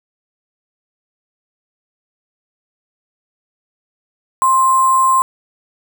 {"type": "tone with sample-and-hold", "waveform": "sine", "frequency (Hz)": 1052, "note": "C6", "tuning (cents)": 9, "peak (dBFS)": -9, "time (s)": [4.42, 5.22], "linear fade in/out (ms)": 0, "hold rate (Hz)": 8820, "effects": []}